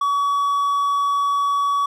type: tone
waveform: triangle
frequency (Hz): 1133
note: C#6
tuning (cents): +37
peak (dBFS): -15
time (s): 0.01-1.86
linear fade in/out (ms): 5
effects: none